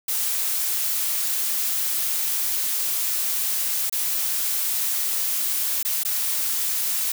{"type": "noise with dropouts", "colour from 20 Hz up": "blue", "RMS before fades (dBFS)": -24, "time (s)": [0.08, 7.12], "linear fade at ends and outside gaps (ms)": 5, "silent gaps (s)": [[3.897, 3.924], [5.829, 5.849], [6.035, 6.049]], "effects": []}